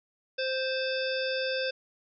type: harmonic tone with a mistuned harmonic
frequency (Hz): 523.3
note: C5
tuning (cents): 0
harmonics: 1 / 3 / 5 / 7 / 9 / 10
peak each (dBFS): -30 / -35 / -37 / -38 / -40 / -40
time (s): 0.38-1.71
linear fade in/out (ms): 10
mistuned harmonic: 7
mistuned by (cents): -48
effects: none